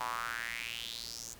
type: tone with high-pass filter sweep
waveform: square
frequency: 58.27 Hz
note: A#1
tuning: in tune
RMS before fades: -40 dBFS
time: 0-1.34 s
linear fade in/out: 5 ms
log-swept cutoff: 920 to 6900 Hz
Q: 4.6
effects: pink hiss -55 dBFS RMS until 1.39 s